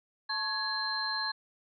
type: tone cluster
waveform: sine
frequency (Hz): 874 / 1094 / 1676 / 4142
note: A5 / C#6 / G#6 / C8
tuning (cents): -12 / -23 / +15 / -18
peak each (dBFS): -39 / -39 / -35 / -33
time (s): 0.29-1.32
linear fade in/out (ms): 10
effects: none